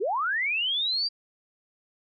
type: linear sweep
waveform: sine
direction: up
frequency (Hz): 330 to 4768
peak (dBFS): -24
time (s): 0-1.09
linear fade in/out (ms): 20
effects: none